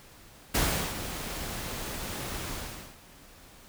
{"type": "noise with ADSR envelope", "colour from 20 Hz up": "pink", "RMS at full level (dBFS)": -25, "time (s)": [0.54, 2.98], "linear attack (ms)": 11, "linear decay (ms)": 380, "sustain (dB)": -11, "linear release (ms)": 460, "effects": ["pink hiss -53 dBFS RMS until 3.68 s"]}